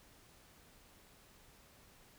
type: silence
effects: pink hiss -63 dBFS RMS until 2.18 s